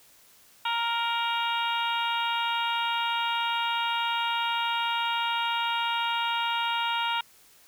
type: harmonic tone with a mistuned harmonic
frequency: 466.2 Hz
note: A#4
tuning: in tune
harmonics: 2 / 3 / 4 / 5 / 6 / 7 / 8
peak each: -28 / -32 / -42 / -36 / -33 / -37 / -37 dBFS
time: 0.65-7.21 s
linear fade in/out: 5 ms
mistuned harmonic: 6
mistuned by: +18 cents
effects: white hiss -57 dBFS RMS until 7.67 s